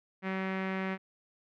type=tone with low-pass filter; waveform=sawtooth; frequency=190 Hz; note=F#3; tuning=46 cents sharp; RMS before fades=-34 dBFS; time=0.22-0.98 s; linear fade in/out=50 ms; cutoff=2100 Hz; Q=2.8; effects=none